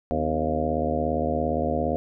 harmonic tone with a mistuned harmonic, 77.4 Hz, D#2, 9 cents flat, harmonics 1 / 2 / 3 / 4 / 5 / 6 / 7 / 8 / 9, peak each -31 / -34 / -29 / -34 / -34 / -32 / -29 / -33 / -29 dBFS, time 0.11-1.96 s, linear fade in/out 0 ms, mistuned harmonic 3, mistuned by +100 cents, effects none

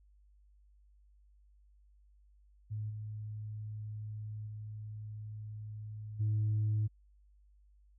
sine tone with level steps, 106.9 Hz, A2, 49 cents flat, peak -35 / -39 / -41 / -27 dBFS, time 2.7-6.88 s, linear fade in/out 20 ms, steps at 2.89 / 4.46 / 6.19 s, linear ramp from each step 20 ms, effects tanh soft clip ceiling -26 dBFS + added 50 Hz sine -61 dBFS peak until 7.98 s

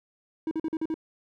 triangle tone bursts, 319.2 Hz, D#4, 44 cents sharp, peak -24 dBFS, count 6, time 0.47-0.942 s, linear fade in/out 2 ms, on 42 ms, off 44 ms, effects none

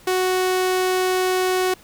sawtooth tone, 370 Hz, F#4, in tune, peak -14 dBFS, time 0.07-1.74 s, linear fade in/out 5 ms, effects pink hiss -49 dBFS RMS until 1.83 s

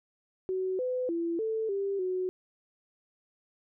sine tone with pitch steps, 374.5 / 505 / 336.9 / 442.3 / 395.5 / 369 Hz, F#4 / B4 / E4 / A4 / G4 / F#4, +21 / +39 / +38 / +9 / +15 / -5 cents, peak -28 dBFS, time 0.49-2.29 s, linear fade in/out 0 ms, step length 300 ms, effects none

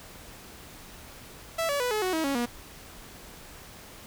sawtooth tone with pitch steps, 659.3 / 570.6 / 493.9 / 427.5 / 370 / 320.3 / 277.2 / 239.9 Hz, E5 / C#5 / B4 / A4 / F#4 / E4 / C#4 / A#3, 0 / +50 / 0 / -50 / 0 / -50 / 0 / +50 cents, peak -22 dBFS, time 1.58-2.46 s, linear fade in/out 10 ms, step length 110 ms, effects pink hiss -47 dBFS RMS until 4.06 s

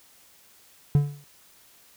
triangle tone with exponential decay, 144.4 Hz, D3, 29 cents flat, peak -11 dBFS, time 0.95-1.24 s, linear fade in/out 0 ms, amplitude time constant 63 ms, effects white hiss -56 dBFS RMS until 1.96 s

